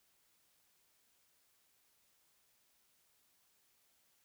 silence, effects white hiss -74 dBFS RMS until 4.24 s

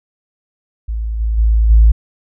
sine tone with level steps, 55 Hz, A1, in tune, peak -17 / -13 / -8 / -3 dBFS, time 0.88-1.92 s, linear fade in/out 10 ms, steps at 1.19 / 1.37 / 1.69 s, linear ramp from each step 20 ms, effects tanh soft clip ceiling 0 dBFS

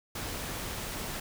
pink noise, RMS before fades -37 dBFS, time 0.15-1.2 s, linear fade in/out 5 ms, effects none

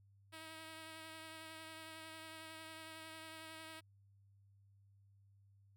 5% pulse tone with vibrato, 319.2 Hz, D#4, 44 cents sharp, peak -39 dBFS, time 0.32-3.81 s, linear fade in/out 20 ms, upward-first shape triangle, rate 11 Hz, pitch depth 21 cents each way, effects added 99 Hz sine -65 dBFS peak until 5.76 s

